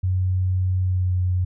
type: tone with pitch glide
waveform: sine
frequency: 92.5 to 90.96 Hz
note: F#2 to F#2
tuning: 0 to -29 cents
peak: -18 dBFS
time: 0.03-1.45 s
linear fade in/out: 10 ms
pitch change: -29 cents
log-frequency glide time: 0.82-1.15 s
effects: none